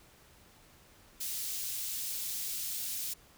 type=high-pass noise; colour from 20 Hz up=white; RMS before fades=-37 dBFS; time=1.2-3.14 s; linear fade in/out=10 ms; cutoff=3700 Hz; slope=12 dB/octave; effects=pink hiss -60 dBFS RMS until 3.37 s